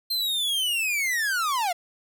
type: linear sweep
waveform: 45% pulse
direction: down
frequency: 4186 to 665 Hz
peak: -23 dBFS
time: 0.1-1.73 s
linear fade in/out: 10 ms
effects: none